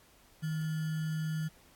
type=tone with sample-and-hold; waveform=sine; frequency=157.4 Hz; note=D#3; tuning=20 cents sharp; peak=-31 dBFS; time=0.42-1.49 s; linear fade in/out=20 ms; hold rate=1575 Hz; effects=pink hiss -62 dBFS RMS until 1.75 s + AAC 64 kbps